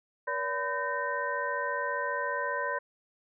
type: tone cluster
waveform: sine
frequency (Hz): 477.3 / 572 / 1005 / 1542 / 1838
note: A#4 / D5 / B5 / G6 / A#6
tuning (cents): +41 / -46 / +30 / -29 / -25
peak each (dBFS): -39 / -35 / -33 / -35 / -37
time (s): 0.27-2.79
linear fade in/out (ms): 10
effects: none